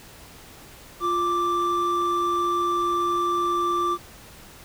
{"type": "tone pair together", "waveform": "triangle", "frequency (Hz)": [349.2, 1174.7], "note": ["F4", "D6"], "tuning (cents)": [0, 0], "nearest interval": "octave + major sixth", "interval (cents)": 2100, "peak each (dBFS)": [-25, -20], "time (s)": [1, 3.98], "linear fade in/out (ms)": 50, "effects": ["pink hiss -46 dBFS RMS until 4.64 s"]}